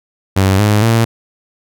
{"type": "tone with pitch steps", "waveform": "sawtooth", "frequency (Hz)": [96.1, 104.8, 114.28], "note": ["G2", "G#2", "A#2"], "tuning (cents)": [-34, 16, -34], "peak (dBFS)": -5, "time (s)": [0.36, 1.05], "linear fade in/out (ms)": 10, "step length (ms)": 230, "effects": []}